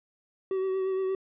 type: tone with vibrato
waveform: triangle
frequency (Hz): 380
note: F#4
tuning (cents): +46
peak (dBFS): -24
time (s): 0.51-1.15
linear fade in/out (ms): 2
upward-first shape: triangle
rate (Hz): 8.6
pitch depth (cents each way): 26
effects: resampled to 8000 Hz